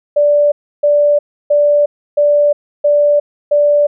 sine tone bursts, 585 Hz, D5, 7 cents flat, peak -7 dBFS, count 6, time 0.16-3.87 s, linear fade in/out 10 ms, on 360 ms, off 310 ms, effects none

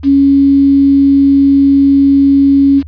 sine tone with quantisation, 277.2 Hz, C#4, in tune, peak -4 dBFS, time 0.03-2.83 s, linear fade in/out 50 ms, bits 5, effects added 78 Hz sine -26 dBFS peak until 2.87 s + resampled to 11025 Hz

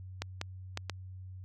clicks, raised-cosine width 0.2 ms, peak -17 dBFS, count 4, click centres 0.22 / 0.414 / 0.774 / 0.897 s, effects added 93 Hz sine -43 dBFS peak until 1.44 s

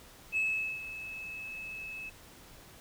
sine tone with ADSR envelope, 2595 Hz, E7, 28 cents flat, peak -25 dBFS, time 0.32-2.1 s, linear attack 48 ms, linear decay 430 ms, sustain -14 dB, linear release 13 ms, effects tanh soft clip ceiling -24 dBFS + pink hiss -54 dBFS RMS until 2.8 s

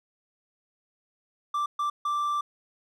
triangle tone bursts at uneven times, 1174.7 Hz, D6, in tune, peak -23 dBFS, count 3, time 1.54-1.66 / 1.79-1.9 / 2.05-2.41 s, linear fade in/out 5 ms, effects none

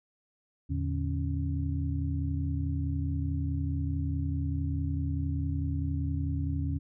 sine tone cluster, 81.7 / 112.5 / 146.4 / 277 Hz, E2 / A2 / D3 / C#4, -15 / +39 / -5 / -1 cents, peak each -30 / -39 / -34 / -36 dBFS, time 0.69-6.79 s, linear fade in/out 20 ms, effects none

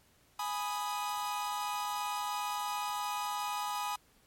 45% pulse chord, G# minor, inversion none, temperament equal, 830.6 / 987.8 / 1244.5 Hz, G#5 / B5 / D#6, 0 / 0 / 0 cents, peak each -37 / -38 / -39 dBFS, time 0.39-3.96 s, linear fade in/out 5 ms, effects pink hiss -66 dBFS RMS until 4.26 s + MP3 64 kbps

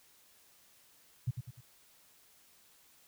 sine tone with echo, 123.47 Hz, B2, in tune, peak -28 dBFS, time 1.27-1.31 s, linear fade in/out 10 ms, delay 100 ms, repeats 3, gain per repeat -7 dB, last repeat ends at 1.61 s, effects white hiss -64 dBFS RMS until 3.07 s

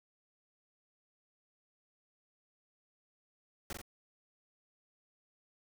pink noise with echo, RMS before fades -41 dBFS, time 3.7-3.73 s, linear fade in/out 2 ms, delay 43 ms, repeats 2, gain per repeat -3 dB, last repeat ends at 3.816 s, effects none

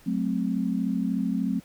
sine chord, F# diminished, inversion none, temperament equal with one note detuned, 185 / 218.2 / 261.6 Hz, F#3 / A3 / C4, 0 / -14 / 0 cents, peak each -28 dBFS, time 0.06-1.6 s, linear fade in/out 10 ms, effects pink hiss -55 dBFS RMS until 1.64 s

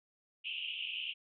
pink band-pass noise, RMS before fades -40 dBFS, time 0.44-1.14 s, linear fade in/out 20 ms, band 2600 to 3100 Hz, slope 96 dB/octave, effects none

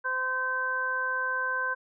harmonic tone, 515 Hz, C5, 28 cents flat, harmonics 1 / 2 / 3, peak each -38 / -32 / -28 dBFS, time 0.04-1.75 s, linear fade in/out 20 ms, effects none

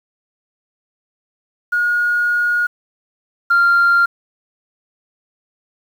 sine tone pair in turn, 1439 / 1390.8 Hz, F#6 / F6, -49 / -8 cents, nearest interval minor second, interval 59 cents, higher first, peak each -13 / -8 dBFS, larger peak second, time 1.72-2.67 / 3.5-4.06 s, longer first, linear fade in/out 10 ms, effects tanh soft clip ceiling -7 dBFS + 7-bit

